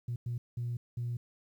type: tone bursts at uneven times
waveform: sine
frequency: 120 Hz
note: B2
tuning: 49 cents flat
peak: -31 dBFS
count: 4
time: 0.08-0.16 / 0.26-0.38 / 0.57-0.77 / 0.97-1.17 s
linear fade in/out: 5 ms
effects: tanh soft clip ceiling -29 dBFS + 11-bit